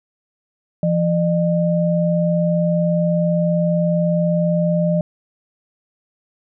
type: tone pair together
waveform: sine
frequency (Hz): 170 / 605.8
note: F3 / D#5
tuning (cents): -46 / -46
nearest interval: octave + minor seventh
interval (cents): 2200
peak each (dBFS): -16 / -19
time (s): 0.83-5.01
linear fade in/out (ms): 2
effects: none